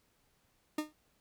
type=tone with exponential decay; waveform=40% pulse; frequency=305.2 Hz; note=D#4; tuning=33 cents flat; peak=-28 dBFS; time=0.78-0.93 s; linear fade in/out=5 ms; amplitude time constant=31 ms; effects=pink hiss -73 dBFS RMS until 1.2 s